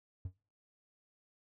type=tone with exponential decay; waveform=triangle; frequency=92 Hz; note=F#2; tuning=9 cents flat; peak=-32 dBFS; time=0.25-0.34 s; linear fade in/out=5 ms; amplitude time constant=19 ms; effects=noise-tail reverb RT60 0.4 s tail -26 dB re dry + tanh soft clip ceiling -28 dBFS